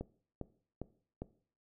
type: click train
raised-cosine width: 2 ms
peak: -26 dBFS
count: 4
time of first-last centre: 0.01-1.22 s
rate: 2.48 Hz
effects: noise-tail reverb RT60 0.5 s tail -18 dB re dry